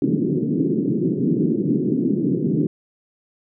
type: band-pass noise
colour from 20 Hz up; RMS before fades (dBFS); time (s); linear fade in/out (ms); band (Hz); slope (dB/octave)
white; -20; 0.02-2.67; 2; 140 to 370; 48
effects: none